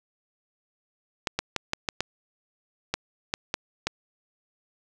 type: clicks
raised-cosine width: 0.2 ms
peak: -8 dBFS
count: 10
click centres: 1.272 / 1.39 / 1.563 / 1.734 / 1.888 / 2.006 / 2.94 / 3.339 / 3.541 / 3.87 s
effects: none